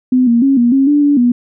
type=tone with pitch steps; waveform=sine; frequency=253.8 / 234.6 / 273 / 238.9 / 270.9 / 292 / 288.1 / 242.8 Hz; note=B3 / A#3 / C#4 / A#3 / C#4 / D4 / D4 / B3; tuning=+47 / +11 / -26 / +43 / -40 / -10 / -33 / -29 cents; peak=-7 dBFS; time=0.12-1.32 s; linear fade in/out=5 ms; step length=150 ms; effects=none